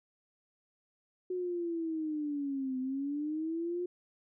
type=linear two-way sweep; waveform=sine; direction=down then up; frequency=367.9 to 255.6 to 359.4 Hz; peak=-32 dBFS; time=1.3-3.86 s; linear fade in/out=5 ms; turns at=2.79 s; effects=none